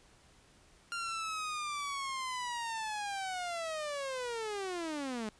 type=linear sweep; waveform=sawtooth; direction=down; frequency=1396.9 to 207.7 Hz; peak=-32 dBFS; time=0.92-5.29 s; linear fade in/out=0 ms; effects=pink hiss -63 dBFS RMS until 5.39 s + resampled to 22050 Hz